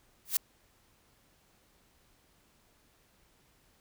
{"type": "noise with exponential growth", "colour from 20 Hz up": "blue", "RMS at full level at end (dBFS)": -22, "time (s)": [0.25, 0.37], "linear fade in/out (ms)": 5, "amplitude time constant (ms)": 25, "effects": ["pink hiss -67 dBFS RMS until 3.8 s"]}